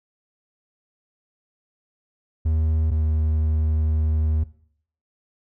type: tone pair in turn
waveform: triangle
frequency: 78.9 / 77.81 Hz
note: D#2 / D#2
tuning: +25 / +1 cents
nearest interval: unison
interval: 24 cents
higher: first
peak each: -16 dBFS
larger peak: neither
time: 2.45-2.91 / 2.91-4.44 s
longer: second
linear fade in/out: 10 ms
effects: noise-tail reverb RT60 0.6 s tail -18 dB re dry